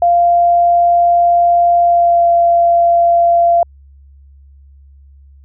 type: tone with pitch glide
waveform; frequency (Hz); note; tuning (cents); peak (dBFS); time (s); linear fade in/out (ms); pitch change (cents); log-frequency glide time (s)
sine; 694 to 686.8; F5 to F5; -11 to -29; -7; 0.02-3.63; 2; -18; 1.81-2.29
effects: added 69 Hz sine -39 dBFS peak until 5.44 s